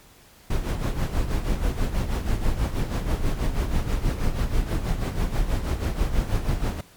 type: noise with tremolo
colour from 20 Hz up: brown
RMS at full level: -21 dBFS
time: 0.5-6.81 s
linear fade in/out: 5 ms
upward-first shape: sine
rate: 6.2 Hz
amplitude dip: 65%
effects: pink hiss -52 dBFS RMS until 6.96 s + MP3 96 kbps

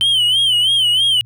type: tone with vibrato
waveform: triangle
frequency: 3071 Hz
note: G7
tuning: 36 cents flat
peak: -10 dBFS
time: 0.01-1.21 s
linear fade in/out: 0 ms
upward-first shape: sine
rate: 3.1 Hz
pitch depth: 110 cents each way
effects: added 115 Hz sine -38 dBFS peak until 1.25 s

